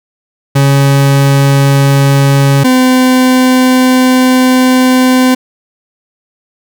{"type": "tone pair in turn", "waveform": "40% pulse", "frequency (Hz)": [138.8, 255.7], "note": ["C#3", "C4"], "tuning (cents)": [3, -40], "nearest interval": "major seventh", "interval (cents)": 1057, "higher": "second", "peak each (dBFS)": -4, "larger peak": "neither", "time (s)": [[0.55, 2.64], [2.64, 5.35]], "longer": "second", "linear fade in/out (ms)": 10, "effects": []}